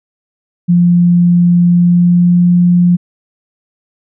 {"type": "tone with pitch glide", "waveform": "sine", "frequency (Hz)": [174.61, 176.13], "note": ["F3", "F3"], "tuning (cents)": [0, 15], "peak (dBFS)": -5, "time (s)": [0.68, 2.97], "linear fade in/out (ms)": 20, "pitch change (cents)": 15, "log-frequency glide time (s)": [1.69, 2.51], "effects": []}